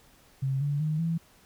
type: tone with pitch steps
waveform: sine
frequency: 134.4 / 144.05 / 154.39 / 165.47 Hz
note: C3 / D3 / D#3 / E3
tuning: +47 / -33 / -13 / +7 cents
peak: -25 dBFS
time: 0.42-1.18 s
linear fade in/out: 10 ms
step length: 190 ms
effects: pink hiss -59 dBFS RMS until 1.45 s